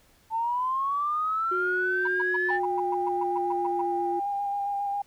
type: linear sweep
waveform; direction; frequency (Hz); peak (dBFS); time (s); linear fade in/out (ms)
sine; up; 880 to 1789; -24; 0.3-2.6; 50
type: tone with pitch glide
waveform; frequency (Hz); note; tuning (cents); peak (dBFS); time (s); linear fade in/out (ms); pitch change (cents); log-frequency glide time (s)
sine; 365.9 to 348.4; F#4 to F4; -19 to -4; -28; 1.51-4.2; 10; -85; 2.17-3.93
type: tone bursts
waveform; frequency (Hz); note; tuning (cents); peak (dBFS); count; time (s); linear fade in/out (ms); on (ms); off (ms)
sine; 967; B5; -37; -28; 13; 2.05-3.815; 5; 25; 120
type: tone with vibrato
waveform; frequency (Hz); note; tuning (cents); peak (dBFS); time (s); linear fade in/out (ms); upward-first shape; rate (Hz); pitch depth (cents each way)
sine; 805; G5; +46; -26; 2.5-5.02; 5; square; 7.4; 13
effects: tanh soft clip ceiling -15 dBFS + pink hiss -61 dBFS RMS until 5.06 s